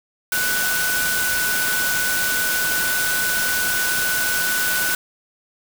sine tone in noise, 1489 Hz, F#6, 11 cents sharp, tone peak -21 dBFS, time 0.32-4.95 s, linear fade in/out 2 ms, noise white, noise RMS -23 dBFS, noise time 0.32-4.95 s, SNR -1 dB, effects none

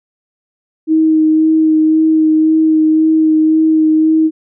sine tone with vibrato, 315 Hz, D#4, 21 cents sharp, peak -7 dBFS, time 0.87-4.31 s, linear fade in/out 50 ms, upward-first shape sine, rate 1.9 Hz, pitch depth 14 cents each way, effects none

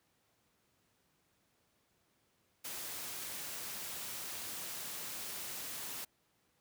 white noise, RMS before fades -43 dBFS, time 2.64-6.05 s, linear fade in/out 10 ms, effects pink hiss -75 dBFS RMS until 6.6 s + high-pass 80 Hz 12 dB/octave

